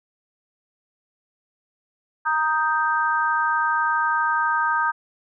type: chord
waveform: sine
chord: Eb major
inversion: second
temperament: equal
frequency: 932.3 / 1244.5 / 1568 Hz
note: Bb5 / Eb6 / G6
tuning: 0 / 0 / 0 cents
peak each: -23 dBFS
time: 2.25-4.92 s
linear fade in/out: 20 ms
effects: none